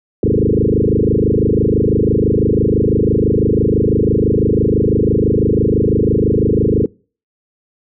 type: tone with frequency modulation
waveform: sine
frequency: 264.7 Hz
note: C4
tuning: 20 cents sharp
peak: -10 dBFS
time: 0.23-6.86 s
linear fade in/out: 2 ms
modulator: 26 Hz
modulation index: 7.8
effects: noise-tail reverb RT60 0.4 s tail -25 dB re dry